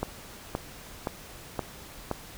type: click train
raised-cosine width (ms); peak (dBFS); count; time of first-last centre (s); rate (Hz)
1; -14; 5; 0.03-2.113; 1.92
effects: pink hiss -46 dBFS RMS until 2.37 s